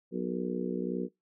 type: harmonic tone with a mistuned harmonic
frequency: 61.74 Hz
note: B1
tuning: in tune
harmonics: 3 / 4 / 5 / 6 / 7 / 8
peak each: -35 / -36 / -41 / -36 / -41 / -40 dBFS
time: 0.11-1.09 s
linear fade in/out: 50 ms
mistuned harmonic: 8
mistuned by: -66 cents
effects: noise-tail reverb RT60 0.2 s tail -25 dB re dry